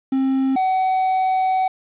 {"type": "tone pair in turn", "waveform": "triangle", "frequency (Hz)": [266.2, 752.9], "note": ["C4", "F#5"], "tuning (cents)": [30, 30], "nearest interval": "octave + tritone", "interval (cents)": 1800, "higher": "second", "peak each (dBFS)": -14, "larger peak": "neither", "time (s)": [[0.12, 0.56], [0.56, 1.68]], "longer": "second", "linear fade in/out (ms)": 5, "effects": ["resampled to 8000 Hz", "8-bit"]}